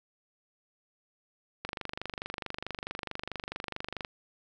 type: click train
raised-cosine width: 0.3 ms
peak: -19 dBFS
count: 60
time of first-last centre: 1.65-4.048 s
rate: 24.6 Hz
effects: none